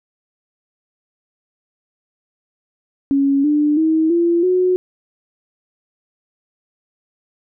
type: tone with pitch steps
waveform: sine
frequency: 277.2 / 297.1 / 318.4 / 341.3 / 365.8 Hz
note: C#4 / D4 / D#4 / F4 / F#4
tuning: 0 / +20 / +40 / -40 / -20 cents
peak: -12 dBFS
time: 3.11-4.76 s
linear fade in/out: 0 ms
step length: 330 ms
effects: none